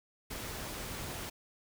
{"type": "noise", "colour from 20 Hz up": "pink", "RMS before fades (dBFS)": -41, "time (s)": [0.3, 1.3], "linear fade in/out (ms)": 10, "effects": []}